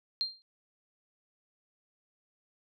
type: tone with exponential decay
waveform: sine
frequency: 4186 Hz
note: C8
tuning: in tune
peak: -25 dBFS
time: 0.21-0.42 s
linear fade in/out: 0 ms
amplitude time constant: 44 ms
effects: none